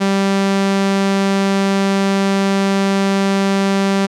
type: tone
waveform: sawtooth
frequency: 195.9 Hz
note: G3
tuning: 1 cent flat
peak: -9 dBFS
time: 0-4.07 s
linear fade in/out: 20 ms
effects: low-pass 7000 Hz 12 dB/octave